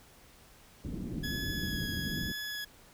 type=low-pass noise; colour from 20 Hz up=white; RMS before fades=-37 dBFS; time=0.84-2.32 s; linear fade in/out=5 ms; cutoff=280 Hz; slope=24 dB/octave
type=tone with vibrato; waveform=20% pulse; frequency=1684 Hz; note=G#6; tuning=24 cents sharp; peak=-31 dBFS; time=1.23-2.65 s; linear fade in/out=10 ms; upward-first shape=sine; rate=1.1 Hz; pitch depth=16 cents each way
effects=pink hiss -58 dBFS RMS until 2.93 s